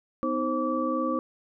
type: tone cluster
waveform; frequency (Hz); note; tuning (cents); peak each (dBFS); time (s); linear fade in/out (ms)
sine; 251.3 / 314.9 / 529 / 1154; B3 / D#4 / C5 / D6; +30 / +21 / +19 / -31; -30; 0.23-1.19; 0
effects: none